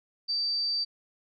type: tone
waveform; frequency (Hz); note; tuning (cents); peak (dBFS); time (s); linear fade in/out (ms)
sine; 4650; D8; -18; -26; 0.28-0.85; 20
effects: none